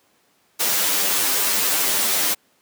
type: noise with comb filter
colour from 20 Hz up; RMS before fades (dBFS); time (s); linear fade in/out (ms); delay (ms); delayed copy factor
white; -20; 0.59-2.35; 20; 10; +0.75
effects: pink hiss -61 dBFS RMS until 2.61 s + high-pass 200 Hz 12 dB/octave